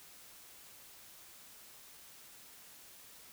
silence, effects white hiss -56 dBFS RMS until 3.32 s

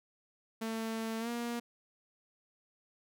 sawtooth tone with pitch glide, 224 to 237 Hz, A3 to A#3, +31 to +29 cents, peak -31 dBFS, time 0.61-1.6 s, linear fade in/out 10 ms, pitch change +98 cents, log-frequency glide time 1.19-1.29 s, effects none

